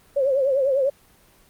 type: tone with vibrato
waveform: sine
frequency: 541 Hz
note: C#5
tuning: 42 cents flat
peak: -17 dBFS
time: 0.16-0.9 s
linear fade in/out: 10 ms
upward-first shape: triangle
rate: 10 Hz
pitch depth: 110 cents each way
effects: pink hiss -55 dBFS RMS until 1.49 s + Opus 24 kbps